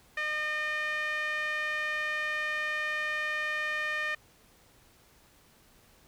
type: tone with band-pass filter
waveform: sawtooth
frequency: 608 Hz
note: D#5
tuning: 40 cents flat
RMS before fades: -32 dBFS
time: 0.17-4.15 s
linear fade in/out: 5 ms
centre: 2000 Hz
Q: 4.8
effects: pink hiss -61 dBFS RMS until 6.07 s